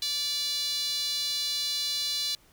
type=tone with high-pass filter; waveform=sawtooth; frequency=580 Hz; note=D5; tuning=22 cents flat; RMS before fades=-30 dBFS; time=0.02-2.35 s; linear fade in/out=2 ms; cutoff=4000 Hz; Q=5.4; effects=pink hiss -60 dBFS RMS until 2.52 s